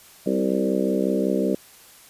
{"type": "harmonic tone with a mistuned harmonic", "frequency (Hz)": 65.41, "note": "C2", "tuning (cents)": 0, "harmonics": [3, 4, 5, 6, 7, 8, 9], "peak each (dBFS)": [-25, -26, -27, -28, -28, -29, -30], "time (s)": [0.26, 1.55], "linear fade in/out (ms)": 5, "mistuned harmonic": 6, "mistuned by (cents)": -17, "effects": ["white hiss -49 dBFS RMS until 2.09 s", "resampled to 32000 Hz"]}